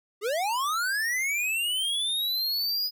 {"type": "linear sweep", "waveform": "square", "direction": "up", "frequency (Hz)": [384.3, 5000], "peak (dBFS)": -26, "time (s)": [0.21, 2.91], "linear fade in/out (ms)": 50, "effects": []}